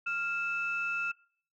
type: tone pair together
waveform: sine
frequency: 1393 / 2630 Hz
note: F6 / E7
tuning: -5 / -5 cents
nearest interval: major seventh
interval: 1100 cents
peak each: -32 / -32 dBFS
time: 0.06-1.12 s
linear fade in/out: 10 ms
effects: noise-tail reverb RT60 0.5 s tail -23 dB re dry + tanh soft clip ceiling -23 dBFS